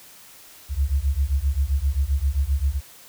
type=beating tone pair; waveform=sine; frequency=65.7 / 73.3 Hz; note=C2 / D2; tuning=+8 / -3 cents; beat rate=7.6 Hz; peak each=-22 dBFS; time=0.69-2.81 s; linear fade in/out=50 ms; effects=white hiss -47 dBFS RMS until 3.08 s